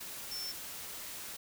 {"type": "tone in noise", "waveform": "sine", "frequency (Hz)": 5380, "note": "E8", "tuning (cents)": 34, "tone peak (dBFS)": -38, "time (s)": [0.31, 0.52], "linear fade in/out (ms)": 10, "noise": "white", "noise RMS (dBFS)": -44, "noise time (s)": [0, 1.37], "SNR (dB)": 3, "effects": []}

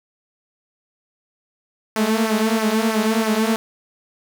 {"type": "tone with flanger", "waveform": "sawtooth", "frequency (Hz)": 220, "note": "A3", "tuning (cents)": 0, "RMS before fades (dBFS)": -19, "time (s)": [1.96, 3.56], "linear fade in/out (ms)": 0, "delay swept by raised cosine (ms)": [0.25, 6.15], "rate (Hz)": 3.1, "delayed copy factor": -0.7, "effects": []}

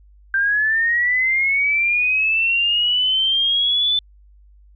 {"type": "linear sweep", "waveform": "sine", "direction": "up", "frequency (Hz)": [1568, 3520], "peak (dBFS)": -15, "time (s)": [0.34, 3.99], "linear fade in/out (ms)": 2, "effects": ["added 50 Hz sine -46 dBFS peak until 4.75 s"]}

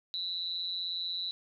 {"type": "tone with amplitude modulation", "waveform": "sine", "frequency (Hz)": 3951, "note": "B7", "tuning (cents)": 0, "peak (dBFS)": -29, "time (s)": [0.14, 1.31], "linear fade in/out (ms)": 0, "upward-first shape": "sine", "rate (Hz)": 176, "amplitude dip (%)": 80, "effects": []}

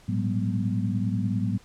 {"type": "tone cluster", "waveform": "sine", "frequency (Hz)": [108, 118.2, 186.2, 203.2, 244.6], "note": ["A2", "A#2", "F#3", "G#3", "B3"], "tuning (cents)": [-32, 24, 11, -38, -16], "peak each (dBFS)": [-27, -36, -29, -31, -31], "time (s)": [0.08, 1.58], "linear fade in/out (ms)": 10, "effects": ["pink hiss -55 dBFS RMS until 1.64 s", "low-pass 9000 Hz 12 dB/octave"]}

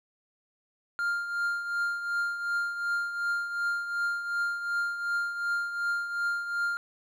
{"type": "tone with tremolo", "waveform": "triangle", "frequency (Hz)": 1400, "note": "F6", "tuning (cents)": 4, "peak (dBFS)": -23, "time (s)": [0.99, 6.77], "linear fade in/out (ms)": 0, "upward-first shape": "triangle", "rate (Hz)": 2.7, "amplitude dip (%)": 65, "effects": []}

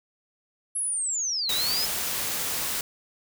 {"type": "linear two-way sweep", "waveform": "sine", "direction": "down then up", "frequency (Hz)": [11000, 3729, 5210], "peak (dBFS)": -25, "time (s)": [0.75, 1.86], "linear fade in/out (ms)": 10, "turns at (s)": 1.52}
{"type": "noise", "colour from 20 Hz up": "white", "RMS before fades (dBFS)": -29, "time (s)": [1.49, 2.81], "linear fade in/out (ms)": 2}
{"effects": []}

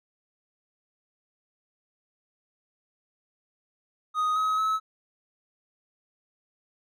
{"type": "tone with pitch steps", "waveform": "triangle", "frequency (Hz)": [1247, 1273, 1293], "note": ["D#6", "D#6", "E6"], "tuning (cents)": [3, 39, -34], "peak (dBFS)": -21, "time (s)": [4.14, 4.8], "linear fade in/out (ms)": 50, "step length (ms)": 220, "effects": []}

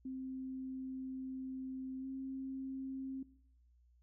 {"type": "tone with pitch glide", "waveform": "sine", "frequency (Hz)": [261.6, 266], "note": ["C4", "C4"], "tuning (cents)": [0, 29], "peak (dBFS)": -40, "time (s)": [0.05, 3.23], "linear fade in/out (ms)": 5, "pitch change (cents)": 29, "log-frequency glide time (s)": [2, 2.06], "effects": ["noise-tail reverb RT60 0.7 s tail -19 dB re dry", "added 60 Hz sine -65 dBFS peak until 4.02 s"]}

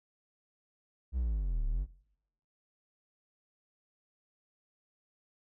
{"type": "linear two-way sweep", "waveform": "triangle", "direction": "down then up", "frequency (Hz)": [66.2, 33.99, 52.9], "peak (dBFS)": -27, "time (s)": [1.12, 1.87], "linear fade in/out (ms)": 50, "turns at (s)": 1.67, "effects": ["noise-tail reverb RT60 0.8 s tail -22 dB re dry"]}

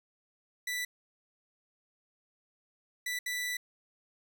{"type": "tone bursts at uneven times", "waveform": "sawtooth", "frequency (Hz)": 1975.5, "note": "B6", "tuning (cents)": 0, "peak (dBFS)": -29, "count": 3, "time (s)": [[0.67, 0.85], [3.06, 3.19], [3.26, 3.57]], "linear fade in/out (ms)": 5, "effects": []}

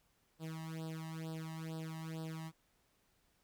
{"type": "tone with flanger", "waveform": "sawtooth", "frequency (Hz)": 160.6, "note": "E3", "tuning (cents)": -45, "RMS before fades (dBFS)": -44, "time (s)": [0.39, 2.52], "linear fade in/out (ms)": 50, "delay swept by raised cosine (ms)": [0.22, 1.05], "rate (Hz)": 2.2, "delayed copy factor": 1, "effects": ["pink hiss -75 dBFS RMS until 3.43 s"]}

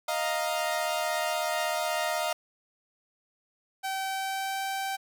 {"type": "chord", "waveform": "sawtooth", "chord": "Eb suspended second", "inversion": "none", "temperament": "equal", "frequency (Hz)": [622.3, 698.5, 932.3], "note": ["Eb5", "F5", "Bb5"], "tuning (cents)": [0, 0, 0], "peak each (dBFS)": [-27, -27, -31], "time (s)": [0.08, 2.33], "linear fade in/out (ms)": 5}
{"type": "tone with pitch glide", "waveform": "sawtooth", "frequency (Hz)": [770, 776.3], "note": ["G5", "G5"], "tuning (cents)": [-31, -17], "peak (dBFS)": -26, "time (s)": [3.83, 4.97], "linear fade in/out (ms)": 20, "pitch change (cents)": 14, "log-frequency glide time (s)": [4.07, 4.62]}
{"effects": []}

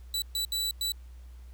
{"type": "tone bursts at uneven times", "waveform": "sawtooth", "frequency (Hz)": 3952, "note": "B7", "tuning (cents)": 0, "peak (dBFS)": -25, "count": 4, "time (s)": [[0.14, 0.22], [0.35, 0.45], [0.52, 0.71], [0.81, 0.92]], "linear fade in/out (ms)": 2, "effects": ["added 61 Hz sine -44 dBFS peak until 1.53 s", "pink hiss -64 dBFS RMS until 1.53 s"]}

